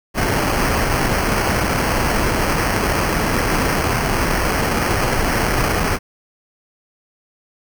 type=noise with sample-and-hold; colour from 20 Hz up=pink; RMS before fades=-18 dBFS; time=0.14-5.99 s; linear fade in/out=50 ms; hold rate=3675 Hz; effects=none